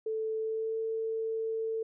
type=tone with pitch glide; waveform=sine; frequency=440 to 446.4 Hz; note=A4 to A4; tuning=0 to +25 cents; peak=-30 dBFS; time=0.06-1.83 s; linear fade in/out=5 ms; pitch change=+25 cents; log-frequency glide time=0.38-0.79 s; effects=none